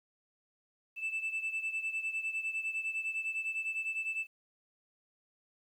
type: beating tone pair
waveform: sine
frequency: 2637 / 2646.9 Hz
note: E7 / E7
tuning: 0 / +6 cents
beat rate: 9.9 Hz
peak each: -33 / -37 dBFS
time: 0.96-4.27 s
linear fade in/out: 50 ms
effects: tanh soft clip ceiling -30 dBFS + 11-bit